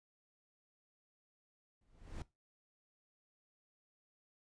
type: noise with exponential growth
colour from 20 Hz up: brown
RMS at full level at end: -39 dBFS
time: 1.81-2.22 s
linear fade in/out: 2 ms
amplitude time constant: 89 ms
effects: noise-tail reverb RT60 0.2 s tail -18 dB re dry + resampled to 22050 Hz